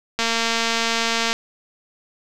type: click train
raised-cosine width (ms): 0.2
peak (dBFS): -4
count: 262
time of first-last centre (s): 0.19-1.33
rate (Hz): 229
effects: none